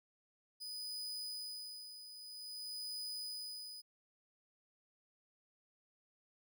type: tone with tremolo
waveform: 40% pulse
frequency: 4978 Hz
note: D#8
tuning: in tune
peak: -40 dBFS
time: 0.6-3.82 s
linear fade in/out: 20 ms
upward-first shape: sine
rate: 0.51 Hz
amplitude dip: 65%
effects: none